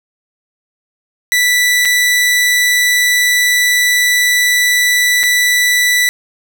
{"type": "tone with dropouts", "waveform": "sawtooth", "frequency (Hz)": 1972, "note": "B6", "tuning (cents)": -3, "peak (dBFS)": -6, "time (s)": [1.32, 6.09], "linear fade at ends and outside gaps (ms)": 0, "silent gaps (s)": [[1.851, 1.855], [5.232, 5.237]], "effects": []}